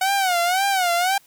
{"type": "tone with vibrato", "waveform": "sawtooth", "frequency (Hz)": 740, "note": "F#5", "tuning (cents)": 0, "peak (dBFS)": -14, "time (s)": [0.01, 1.18], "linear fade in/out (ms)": 5, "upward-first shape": "sine", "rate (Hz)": 1.9, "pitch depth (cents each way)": 130, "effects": ["white hiss -55 dBFS RMS until 1.26 s"]}